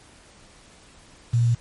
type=tone with quantisation; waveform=sine; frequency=118.3 Hz; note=A#2; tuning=26 cents sharp; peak=-16 dBFS; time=1.33-1.55 s; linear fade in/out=10 ms; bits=7; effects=pink hiss -51 dBFS RMS until 1.6 s + MP3 48 kbps